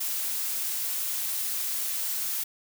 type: noise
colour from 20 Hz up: blue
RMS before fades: -30 dBFS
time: 0-2.44 s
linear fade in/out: 10 ms
effects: none